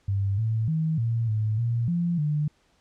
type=tone with pitch steps; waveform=sine; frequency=98.8 / 111.4 / 159.2 / 115.3 / 108.1 / 117.4 / 172.4 / 149.4 Hz; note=G2 / A2 / D#3 / A#2 / A2 / A#2 / F3 / D3; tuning=+14 / +22 / +40 / -19 / -30 / +13 / -22 / +30 cents; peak=-22 dBFS; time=0.08-2.48 s; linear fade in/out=5 ms; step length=300 ms; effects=pink hiss -65 dBFS RMS until 2.8 s + low-pass 7000 Hz 12 dB/octave